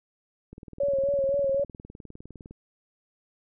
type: click train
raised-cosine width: 3 ms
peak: -30 dBFS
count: 40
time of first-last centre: 0.53-2.51 s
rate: 19.7 Hz
type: tone with vibrato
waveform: sine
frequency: 554.4 Hz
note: C#5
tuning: in tune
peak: -22 dBFS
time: 0.8-1.64 s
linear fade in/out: 5 ms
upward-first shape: sine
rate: 3.9 Hz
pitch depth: 38 cents each way
effects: none